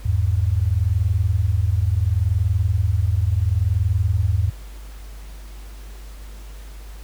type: tone pair together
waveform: sine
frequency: 82.41 / 103.12 Hz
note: E2 / G#2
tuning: 0 / -12 cents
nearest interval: major third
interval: 388 cents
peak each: -19 dBFS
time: 0.05-4.5 s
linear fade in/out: 10 ms
effects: added 50 Hz sine -34 dBFS peak until 7.03 s + pink hiss -47 dBFS RMS until 7.03 s